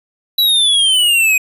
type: exponential sweep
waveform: square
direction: down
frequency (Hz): 3959 to 2489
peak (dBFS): -10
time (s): 0.38-1.38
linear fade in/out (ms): 5
effects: resampled to 32000 Hz